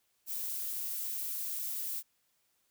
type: noise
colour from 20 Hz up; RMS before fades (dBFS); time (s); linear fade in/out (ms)
violet; -37; 0.26-2.03; 50
effects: white hiss -75 dBFS RMS until 2.7 s